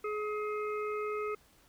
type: harmonic tone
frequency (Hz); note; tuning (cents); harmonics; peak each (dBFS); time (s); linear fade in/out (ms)
422.2; G#4; +29; 1 / 3 / 5 / 6; -34 / -38 / -46 / -49; 0.04-1.35; 5
effects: pink hiss -64 dBFS RMS until 1.68 s